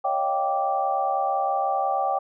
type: tone cluster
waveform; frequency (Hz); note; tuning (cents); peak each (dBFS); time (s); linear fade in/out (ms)
sine; 556 / 626 / 695 / 781 / 1168; C#5 / D#5 / F5 / G5 / D6; +5 / +10 / -9 / -7 / -10; -30 / -32 / -32 / -23 / -30; 0.04-2.19; 10
effects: none